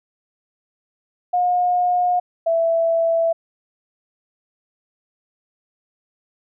sine tone pair in turn, 717 / 662.8 Hz, F5 / E5, +45 / +9 cents, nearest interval minor second, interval 136 cents, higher first, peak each -15 dBFS, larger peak neither, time 1.33-2.2 / 2.46-3.33 s, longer neither, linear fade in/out 10 ms, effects none

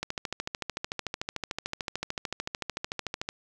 click train, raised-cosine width 0.2 ms, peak -14 dBFS, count 45, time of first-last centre 0.03-3.289 s, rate 13.5 Hz, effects none

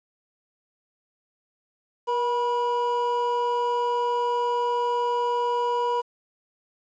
triangle tone pair together, 477.3 / 974 Hz, A#4 / B5, +41 / -24 cents, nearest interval octave, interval 1235 cents, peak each -24 / -22 dBFS, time 2.07-6.02 s, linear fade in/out 20 ms, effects resampled to 16000 Hz + 9-bit

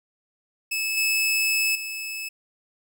sawtooth tone with level steps, 2604 Hz, E7, 22 cents flat, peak -21 / -17 / -27 dBFS, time 0.71-2.29 s, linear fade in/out 10 ms, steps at 0.97 / 1.75 s, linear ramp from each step 5 ms, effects none

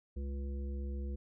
harmonic tone with a mistuned harmonic, 69.9 Hz, C#2, 15 cents sharp, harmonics 1 / 3 / 5 / 7, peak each -36 / -47 / -51 / -54 dBFS, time 0.16-1.16 s, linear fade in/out 10 ms, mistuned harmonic 1, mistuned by -70 cents, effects none

